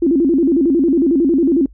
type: tone with vibrato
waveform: sine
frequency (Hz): 302.9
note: D#4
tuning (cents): -46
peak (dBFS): -10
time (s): 0.02-1.66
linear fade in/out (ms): 5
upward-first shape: square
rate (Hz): 11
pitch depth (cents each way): 200
effects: noise-tail reverb RT60 0.1 s tail -25 dB re dry + added 50 Hz sine -39 dBFS peak until 1.73 s